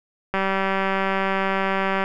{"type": "click train", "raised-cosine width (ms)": 0.5, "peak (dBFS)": -8, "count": 329, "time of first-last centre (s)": [0.34, 2.039], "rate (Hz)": 193, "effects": []}